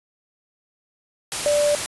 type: tone in noise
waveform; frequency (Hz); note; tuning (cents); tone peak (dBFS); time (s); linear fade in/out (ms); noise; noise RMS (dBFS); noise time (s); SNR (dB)
sine; 587.3; D5; 0; -16; 1.46-1.75; 0; white; -26; 1.32-1.86; +7
effects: resampled to 24000 Hz

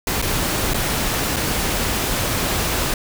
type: noise with dropouts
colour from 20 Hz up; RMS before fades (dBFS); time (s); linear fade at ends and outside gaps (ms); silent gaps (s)
pink; -21; 0.07-2.94; 2; 0.217-0.224 / 0.736-0.743 / 1.362-1.366
effects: none

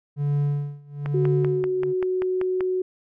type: tone with tremolo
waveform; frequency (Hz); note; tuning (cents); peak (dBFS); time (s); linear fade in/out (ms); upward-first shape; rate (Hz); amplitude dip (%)
triangle; 144.2; D3; -31; -17; 0.16-1.94; 50; sine; 1.1; 95
type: click train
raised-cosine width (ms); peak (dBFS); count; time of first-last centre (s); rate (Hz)
0.5; -17; 9; 1.06-2.607; 5.17
type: tone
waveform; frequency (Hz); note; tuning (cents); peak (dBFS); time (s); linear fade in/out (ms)
sine; 370; F#4; 0; -21; 1.14-2.82; 5
effects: none

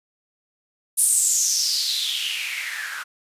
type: noise with band-pass filter sweep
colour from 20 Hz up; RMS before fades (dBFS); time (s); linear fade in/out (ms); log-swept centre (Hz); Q
blue; -23; 0.97-3.04; 20; 9800 to 1400; 6.1
effects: resampled to 32000 Hz

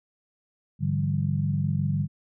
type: tone cluster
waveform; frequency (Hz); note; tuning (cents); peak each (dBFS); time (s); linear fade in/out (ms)
sine; 101.3 / 146.9 / 166.7 / 194.6; G#2 / D3 / E3 / G3; -43 / +1 / +20 / -12; -29 / -25 / -33 / -30; 0.79-2.08; 50
effects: none

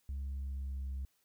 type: tone with pitch glide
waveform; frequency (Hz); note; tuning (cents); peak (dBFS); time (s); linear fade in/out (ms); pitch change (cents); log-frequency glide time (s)
sine; 68.5 to 66.97; C#2 to C2; -20 to +41; -34; 0.09-1.05; 0; -39; 0.21-0.89
effects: tanh soft clip ceiling -35 dBFS + white hiss -75 dBFS RMS until 1.24 s

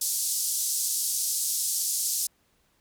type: band-pass noise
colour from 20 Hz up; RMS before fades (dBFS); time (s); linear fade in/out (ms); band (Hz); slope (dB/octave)
white; -28; 0.01-2.27; 5; 5000 to 12000; 24
effects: pink hiss -68 dBFS RMS until 2.8 s

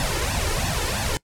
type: noise with flanger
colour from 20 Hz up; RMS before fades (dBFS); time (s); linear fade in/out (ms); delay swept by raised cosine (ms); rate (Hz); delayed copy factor
pink; -24; 0-1.17; 0; 1.1 to 2.3; 3; +0.75
effects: noise-tail reverb RT60 0.1 s tail -22 dB re dry + low-pass 11000 Hz 12 dB/octave

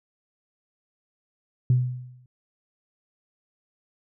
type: tone with exponential decay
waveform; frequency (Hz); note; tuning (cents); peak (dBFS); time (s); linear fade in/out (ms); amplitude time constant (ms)
sine; 125.3; B2; +25; -13; 1.7-2.26; 2; 120
effects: tanh soft clip ceiling -11 dBFS

